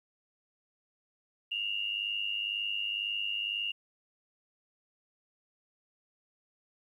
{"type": "tone pair together", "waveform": "sine", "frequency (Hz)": [2753, 2855], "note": ["F7", "F7"], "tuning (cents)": [-25, 37], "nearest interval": "minor second", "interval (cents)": 62, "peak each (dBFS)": [-35, -33], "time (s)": [1.51, 3.72], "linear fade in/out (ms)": 10, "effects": ["11-bit"]}